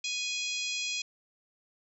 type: harmonic tone with a mistuned harmonic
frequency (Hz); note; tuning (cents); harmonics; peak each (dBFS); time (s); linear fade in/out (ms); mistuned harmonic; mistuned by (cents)
830.6; G#5; 0; 3 / 4 / 5 / 6 / 7 / 8 / 9; -35 / -37 / -39 / -41 / -42 / -43 / -44; 0.04-1.02; 5; 9; -23
effects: none